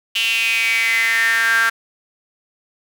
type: tone with high-pass filter sweep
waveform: sawtooth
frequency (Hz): 227.5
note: A#3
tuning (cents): -42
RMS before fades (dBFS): -17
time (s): 0.15-1.7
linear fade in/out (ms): 10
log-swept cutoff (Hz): 2900 to 1500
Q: 9
effects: none